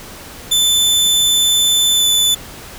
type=tone with pitch glide; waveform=sawtooth; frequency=3520 to 3498 Hz; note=A7 to A7; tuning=0 to -11 cents; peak=-8 dBFS; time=0.51-2.35 s; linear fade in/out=10 ms; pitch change=-11 cents; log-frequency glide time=1.96-2.03 s; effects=pink hiss -34 dBFS RMS until 2.78 s